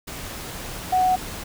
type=tone in noise; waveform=sine; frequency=740 Hz; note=F#5; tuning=in tune; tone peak=-16 dBFS; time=0.92-1.16 s; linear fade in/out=10 ms; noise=pink; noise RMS=-34 dBFS; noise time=0.07-1.44 s; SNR=+15 dB; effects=none